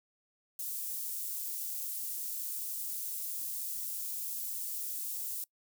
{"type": "high-pass noise", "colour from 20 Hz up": "white", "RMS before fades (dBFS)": -38, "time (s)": [0.59, 5.44], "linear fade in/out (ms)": 2, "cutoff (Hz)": 9100, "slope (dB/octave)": 12, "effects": ["noise-tail reverb RT60 0.1 s tail -23 dB re dry"]}